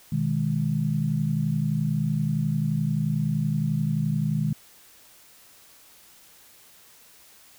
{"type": "chord", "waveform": "sine", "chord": "G# minor", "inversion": "first", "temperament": "just", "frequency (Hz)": [124.59, 155.74, 207.7], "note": ["B2", "D#3", "G#3"], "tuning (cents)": [16, 2, 0], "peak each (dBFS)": [-29, -24, -28], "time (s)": [0.12, 4.53], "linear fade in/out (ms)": 5, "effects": ["white hiss -53 dBFS RMS until 7.58 s"]}